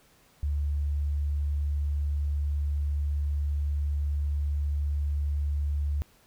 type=tone; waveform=sine; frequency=72.6 Hz; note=D2; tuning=19 cents flat; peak=-25 dBFS; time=0.43-6.02 s; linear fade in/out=0 ms; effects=pink hiss -61 dBFS RMS until 6.26 s